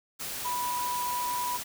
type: tone in noise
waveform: sine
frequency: 982 Hz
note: B5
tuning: 10 cents flat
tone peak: -29 dBFS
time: 0.44-1.58 s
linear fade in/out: 20 ms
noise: white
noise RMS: -36 dBFS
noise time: 0.19-1.64 s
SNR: +4 dB
effects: none